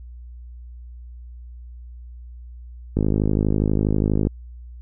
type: click train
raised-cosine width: 3 ms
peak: -7 dBFS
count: 69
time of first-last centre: 2.97-4.27 s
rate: 52.3 Hz
effects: added 60 Hz sine -36 dBFS peak until 4.81 s